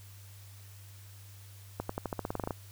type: accelerating click train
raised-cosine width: 1 ms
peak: -19 dBFS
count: 13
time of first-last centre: 1.8-2.508 s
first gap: 94 ms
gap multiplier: 0.91
effects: added 99 Hz sine -49 dBFS peak until 2.71 s + white hiss -57 dBFS RMS until 2.71 s